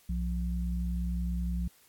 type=tone pair together; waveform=sine; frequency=62.19 / 175.9 Hz; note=B1 / F3; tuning=+13 / +13 cents; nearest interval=octave + tritone; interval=1800 cents; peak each=-30 / -34 dBFS; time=0.09-1.68 s; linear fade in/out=5 ms; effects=white hiss -62 dBFS RMS until 1.88 s + AAC 64 kbps